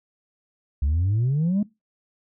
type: exponential sweep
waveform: sine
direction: up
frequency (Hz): 66.9 to 215.3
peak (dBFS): -17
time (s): 0.82-1.63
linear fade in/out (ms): 5
effects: noise-tail reverb RT60 0.2 s tail -20 dB re dry + tanh soft clip ceiling -17 dBFS